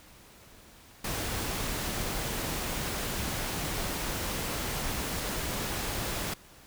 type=noise; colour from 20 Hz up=pink; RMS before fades=-33 dBFS; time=1.04-6.34 s; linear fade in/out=5 ms; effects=pink hiss -54 dBFS RMS until 6.66 s